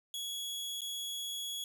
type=tone with dropouts; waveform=sawtooth; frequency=3351 Hz; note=G#7; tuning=15 cents sharp; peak=-34 dBFS; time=0.14-1.64 s; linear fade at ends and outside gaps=1 ms; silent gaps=0.808-0.817 s; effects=none